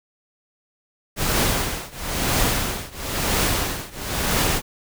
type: noise with tremolo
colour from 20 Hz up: pink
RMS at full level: -19 dBFS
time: 1.16-4.62 s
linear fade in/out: 50 ms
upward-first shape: triangle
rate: 1 Hz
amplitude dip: 95%
effects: none